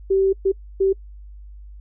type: tone bursts at uneven times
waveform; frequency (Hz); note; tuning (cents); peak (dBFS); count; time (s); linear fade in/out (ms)
sine; 386.4; G4; -25; -14; 3; 0.1-0.33 / 0.45-0.52 / 0.8-0.93; 10
effects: noise-tail reverb RT60 0.1 s tail -25 dB re dry + added 50 Hz sine -37 dBFS peak until 1.8 s